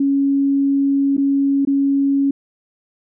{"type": "tone with dropouts", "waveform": "sine", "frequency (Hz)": 277.2, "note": "C#4", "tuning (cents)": 0, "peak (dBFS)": -13, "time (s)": [0, 2.31], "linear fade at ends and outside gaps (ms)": 5, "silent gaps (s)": [[1.168, 1.178], [1.651, 1.672]], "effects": []}